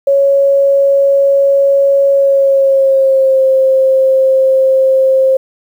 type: tone with pitch glide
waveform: sine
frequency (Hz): 554.4 to 529.4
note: C#5 to C5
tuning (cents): 0 to +20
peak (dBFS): -6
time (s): 0.07-5.37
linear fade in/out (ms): 5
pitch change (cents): -80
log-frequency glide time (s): 2.12-3.41
effects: 7-bit